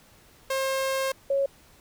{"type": "tone pair in turn", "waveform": ["sawtooth", "sine"], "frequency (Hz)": [534, 551.6], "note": ["C5", "C#5"], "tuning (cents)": [35, -9], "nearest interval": "minor second", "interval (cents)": 56, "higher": "second", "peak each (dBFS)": -21, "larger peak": "neither", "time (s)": [[0.5, 1.12], [1.3, 1.46]], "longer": "first", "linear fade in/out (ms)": 5, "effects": ["pink hiss -56 dBFS RMS until 1.8 s"]}